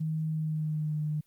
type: tone with pitch glide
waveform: sine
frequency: 157.5 to 151.87 Hz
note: D#3 to D#3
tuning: +21 to -42 cents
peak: -28 dBFS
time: 0-1.21 s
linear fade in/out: 10 ms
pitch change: -63 cents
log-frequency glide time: 0.28-1 s
effects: white hiss -70 dBFS RMS until 1.26 s + Opus 24 kbps